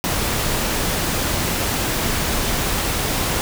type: noise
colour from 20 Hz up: pink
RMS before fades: -21 dBFS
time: 0.04-3.41 s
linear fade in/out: 0 ms
effects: none